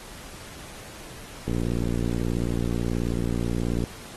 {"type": "click train", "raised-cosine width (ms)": 3, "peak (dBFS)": -14, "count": 139, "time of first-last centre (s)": [1.48, 3.839], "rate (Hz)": 58.5, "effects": ["pink hiss -43 dBFS RMS until 4.16 s", "AAC 32 kbps"]}